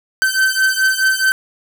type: beating tone pair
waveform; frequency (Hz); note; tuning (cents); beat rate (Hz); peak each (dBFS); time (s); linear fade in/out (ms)
45% pulse; 1539 / 1543.7; G6 / G6; -32 / -27; 4.7; -16; 0.22-1.32; 0
effects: none